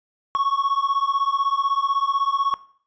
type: beating tone pair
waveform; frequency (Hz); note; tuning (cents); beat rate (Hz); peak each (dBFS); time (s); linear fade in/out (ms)
triangle; 1100 / 1116; C#6 / C#6; -14 / +11; 16; -20; 0.35-2.54; 0
effects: noise-tail reverb RT60 0.5 s tail -19 dB re dry + resampled to 16000 Hz